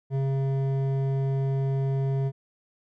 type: tone with hard clipping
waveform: sine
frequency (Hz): 135.6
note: C#3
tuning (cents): -38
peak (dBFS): -25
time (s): 0.1-2.32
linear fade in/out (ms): 50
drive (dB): 10
effects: none